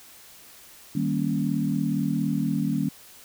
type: chord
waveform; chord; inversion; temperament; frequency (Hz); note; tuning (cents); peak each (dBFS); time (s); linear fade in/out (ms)
sine; Eb dominant seventh; none; equal; 155.56 / 196 / 233.1 / 277.2; Eb3 / G3 / Bb3 / Db4; 0 / 0 / 0 / 0; -28; 0.95-2.89; 5
effects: white hiss -49 dBFS RMS until 3.24 s